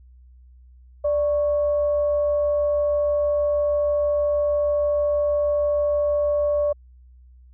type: tone with frequency modulation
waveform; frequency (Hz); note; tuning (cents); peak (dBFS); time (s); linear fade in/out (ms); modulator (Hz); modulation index
sine; 587.3; D5; 0; -18; 1.04-6.73; 10; 519; 0.22
effects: added 62 Hz sine -46 dBFS peak until 7.53 s